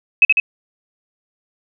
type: tone with echo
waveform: sine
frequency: 2568 Hz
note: E7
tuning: 46 cents flat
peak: -5 dBFS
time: 0.22-0.25 s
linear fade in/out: 2 ms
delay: 75 ms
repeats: 2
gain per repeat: -3 dB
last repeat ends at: 0.4 s
effects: none